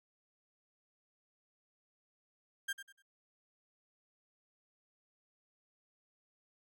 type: tone with echo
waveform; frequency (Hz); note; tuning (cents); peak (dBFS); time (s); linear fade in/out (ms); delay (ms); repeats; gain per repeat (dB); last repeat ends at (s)
35% pulse; 1597; G6; +32; -33; 2.68-2.73; 10; 98; 3; -11; 3.024
effects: none